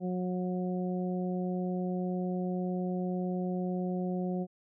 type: harmonic tone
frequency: 181.8 Hz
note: F#3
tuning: 30 cents flat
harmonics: 1 / 2 / 3 / 4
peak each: -31 / -37 / -41 / -43 dBFS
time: 0-4.47 s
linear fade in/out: 50 ms
effects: none